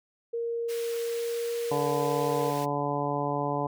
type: tone with pitch glide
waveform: sine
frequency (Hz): 466.2 to 469.7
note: A#4 to A#4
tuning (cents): 0 to +13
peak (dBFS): -28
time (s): 0.33-2.51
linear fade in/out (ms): 10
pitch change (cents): +13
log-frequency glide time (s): 1.01-1.58
type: high-pass noise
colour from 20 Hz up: pink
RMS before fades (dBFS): -43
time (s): 0.68-2.66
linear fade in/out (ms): 20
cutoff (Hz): 1800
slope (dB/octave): 12
type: harmonic tone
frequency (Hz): 144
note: D3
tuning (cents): -34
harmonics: 1 / 2 / 3 / 4 / 5 / 6 / 7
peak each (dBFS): -34 / -34 / -34 / -34 / -34 / -34 / -34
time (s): 1.71-3.67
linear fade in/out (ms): 5
effects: none